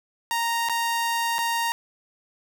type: tone with dropouts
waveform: sawtooth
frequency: 930 Hz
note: A#5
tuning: 4 cents flat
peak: -19 dBFS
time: 0.31-1.72 s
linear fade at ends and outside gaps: 0 ms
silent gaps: 0.687-0.696 / 1.383-1.389 s
effects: none